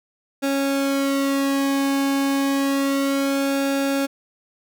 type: tone with flanger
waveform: sawtooth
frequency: 275.6 Hz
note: C#4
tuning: 10 cents flat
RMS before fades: -21 dBFS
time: 0.42-4.07 s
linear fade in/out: 20 ms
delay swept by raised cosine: 0.97 to 1.53 ms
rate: 0.3 Hz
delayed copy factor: -0.8
effects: none